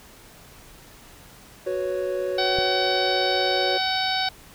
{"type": "chord", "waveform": "triangle", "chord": "F# suspended fourth", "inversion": "none", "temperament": "equal", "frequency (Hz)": [370, 493.9, 554.4], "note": ["F#4", "B4", "C#5"], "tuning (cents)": [0, 0, 0], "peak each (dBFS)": [-26, -29, -25], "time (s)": [1.66, 3.78], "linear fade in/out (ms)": 10}
{"type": "harmonic tone", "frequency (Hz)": 756, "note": "F#5", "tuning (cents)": 37, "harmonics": [1, 2, 3, 4, 5, 6, 7], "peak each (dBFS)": [-26, -30, -32, -33, -28, -30, -33], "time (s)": [2.38, 4.29], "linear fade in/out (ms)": 5}
{"type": "click", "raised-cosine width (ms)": 5, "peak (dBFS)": -20, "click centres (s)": 2.587}
{"effects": ["pink hiss -48 dBFS RMS until 4.54 s"]}